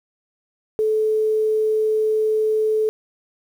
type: tone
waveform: sine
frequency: 433.7 Hz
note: A4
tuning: 25 cents flat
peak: -16 dBFS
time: 0.79-2.89 s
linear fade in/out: 0 ms
effects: 8-bit